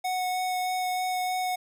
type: tone with vibrato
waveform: square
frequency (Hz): 736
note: F#5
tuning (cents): -9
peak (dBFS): -27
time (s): 0.04-1.56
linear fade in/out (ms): 10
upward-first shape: sine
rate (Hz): 3.2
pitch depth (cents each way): 8
effects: none